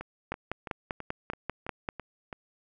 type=two click trains; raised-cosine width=0.5 ms; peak=-23 / -16 dBFS; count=8 / 9; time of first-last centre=0.01-2.328 / 0.32-1.889 s; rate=3.02 / 5.1 Hz; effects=none